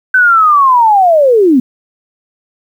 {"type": "linear sweep", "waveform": "sine", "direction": "down", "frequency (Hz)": [1534, 236.2], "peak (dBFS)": -4, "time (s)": [0.14, 1.6], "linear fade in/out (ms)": 5, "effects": ["7-bit"]}